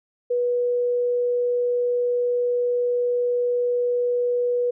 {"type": "tone", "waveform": "sine", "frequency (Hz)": 487.6, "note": "B4", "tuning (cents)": -22, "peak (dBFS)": -19, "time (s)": [0.3, 4.71], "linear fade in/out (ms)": 10, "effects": []}